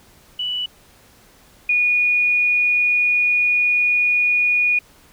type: tone pair in turn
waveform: sine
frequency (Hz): 2960 / 2453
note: F#7 / D#7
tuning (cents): 0 / -25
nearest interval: minor third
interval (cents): 325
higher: first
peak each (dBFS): -21 / -14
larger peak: second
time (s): 0.39-0.66 / 1.69-4.79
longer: second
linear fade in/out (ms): 5
effects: pink hiss -51 dBFS RMS until 5.12 s